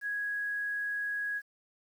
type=tone with quantisation; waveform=sine; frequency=1661.2 Hz; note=G#6; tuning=in tune; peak=-31 dBFS; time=0.01-1.42 s; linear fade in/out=50 ms; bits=10; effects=none